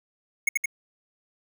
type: tone with echo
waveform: square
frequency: 2184 Hz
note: C#7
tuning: 26 cents flat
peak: -19 dBFS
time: 0.47-0.49 s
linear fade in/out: 5 ms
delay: 84 ms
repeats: 2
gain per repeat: -2 dB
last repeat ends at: 0.658 s
effects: none